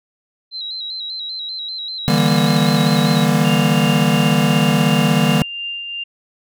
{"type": "tone with vibrato", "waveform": "sine", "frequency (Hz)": 3977, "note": "B7", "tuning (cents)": 11, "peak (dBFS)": -24, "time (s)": [0.51, 3.27], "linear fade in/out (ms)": 50, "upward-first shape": "square", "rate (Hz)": 5.1, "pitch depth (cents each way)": 50}
{"type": "chord", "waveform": "square", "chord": "E half-diminished seventh", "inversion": "third", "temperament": "just", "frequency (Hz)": [148.33, 164.81, 197.78, 237.3], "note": ["D3", "E3", "G3", "Bb3"], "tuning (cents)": [18, 0, 16, 31], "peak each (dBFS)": -19, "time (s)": [2.08, 5.42], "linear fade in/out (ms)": 0}
{"type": "tone with tremolo", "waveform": "sine", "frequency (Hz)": 2794, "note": "F7", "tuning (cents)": 0, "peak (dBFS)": -22, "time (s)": [3.44, 6.04], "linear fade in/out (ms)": 10, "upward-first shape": "triangle", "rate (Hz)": 2.8, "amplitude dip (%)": 40}
{"effects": []}